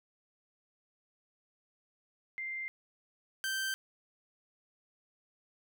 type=tone pair in turn; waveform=sine / sawtooth; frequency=2093 / 1559.1 Hz; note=C7 / G6; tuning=0 / -10 cents; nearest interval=perfect fourth; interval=510 cents; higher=first; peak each=-36 / -29 dBFS; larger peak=second; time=2.38-2.68 / 3.44-3.74 s; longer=neither; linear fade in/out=0 ms; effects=none